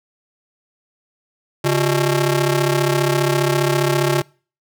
sawtooth ring-modulated tone, 246.9 Hz, B3, in tune, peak -8 dBFS, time 1.64-4.22 s, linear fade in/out 10 ms, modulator 106 Hz, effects noise-tail reverb RT60 0.4 s tail -25 dB re dry

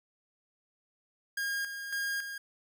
45% pulse tone with tremolo, 1622 Hz, G#6, 41 cents flat, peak -31 dBFS, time 1.37-2.38 s, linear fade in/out 5 ms, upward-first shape square, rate 1.8 Hz, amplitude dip 55%, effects none

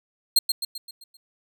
sawtooth tone with echo, 4210 Hz, C8, 10 cents sharp, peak -11 dBFS, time 0.36-0.39 s, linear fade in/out 5 ms, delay 130 ms, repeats 6, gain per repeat -6 dB, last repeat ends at 1.17 s, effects none

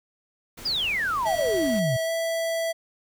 pink noise, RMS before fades -41 dBFS, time 0.57-1.8 s, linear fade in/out 10 ms
sine exponential sweep, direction down, 5100 to 116.54 Hz, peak -23 dBFS, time 0.65-1.97 s, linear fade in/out 10 ms
square tone with pitch glide, 651 to 659.7 Hz, E5 to E5, -22 to +1 cents, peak -25 dBFS, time 1.25-2.73 s, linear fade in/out 20 ms, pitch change +23 cents, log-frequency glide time 2.03-2.11 s
effects none

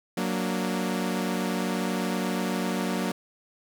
sawtooth chord, Gb augmented, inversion none, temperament equal, 185 / 233.1 / 293.7 Hz, Gb3 / Bb3 / D4, 0 / 0 / 0 cents, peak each -25 / -26 / -30 dBFS, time 0.17-3.12 s, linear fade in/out 5 ms, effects none

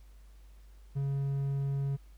triangle tone, 138.6 Hz, C#3, in tune, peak -27 dBFS, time 0.95-1.97 s, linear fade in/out 20 ms, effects added 50 Hz sine -51 dBFS peak until 2.17 s + pink hiss -68 dBFS RMS until 2.17 s

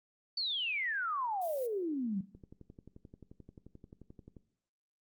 sine exponential sweep, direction down, 4591 to 181.4 Hz, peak -32 dBFS, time 0.37-2.21 s, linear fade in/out 5 ms
violet noise, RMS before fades -49 dBFS, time 1.41-1.67 s, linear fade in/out 10 ms
click train, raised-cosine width 3 ms, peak -38 dBFS, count 24, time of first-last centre 2.35-4.368 s, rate 11.4 Hz
effects noise-tail reverb RT60 0.6 s tail -17 dB re dry + Opus 48 kbps

